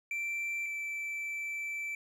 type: tone pair in turn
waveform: triangle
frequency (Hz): 2345 / 2327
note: D7 / D7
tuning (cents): -3 / -17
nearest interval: unison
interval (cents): 14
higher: first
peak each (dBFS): -31 / -33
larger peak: first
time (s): 0.11-0.66 / 0.66-1.95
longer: second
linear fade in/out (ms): 2
effects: none